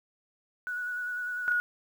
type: tone with vibrato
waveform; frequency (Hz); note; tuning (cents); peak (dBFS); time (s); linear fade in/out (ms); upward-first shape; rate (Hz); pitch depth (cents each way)
sine; 1470; F#6; -12; -31; 0.67-1.52; 0; square; 10; 14
type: tone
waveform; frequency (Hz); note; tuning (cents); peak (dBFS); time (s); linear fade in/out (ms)
sine; 1453; F#6; -32; -24; 1.48-1.6; 0
effects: 9-bit